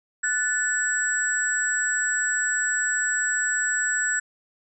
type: tone cluster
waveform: sine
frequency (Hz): 1475 / 1743 / 7720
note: F#6 / A6 / B8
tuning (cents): -6 / -17 / -40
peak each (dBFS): -26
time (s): 0.23-4.2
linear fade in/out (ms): 10
effects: none